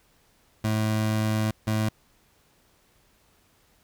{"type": "tone bursts at uneven times", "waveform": "25% pulse", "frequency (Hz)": 108.6, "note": "A2", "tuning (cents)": -22, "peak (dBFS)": -19, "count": 2, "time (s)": [[0.64, 1.51], [1.67, 1.89]], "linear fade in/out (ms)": 5, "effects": ["pink hiss -63 dBFS RMS until 3.83 s"]}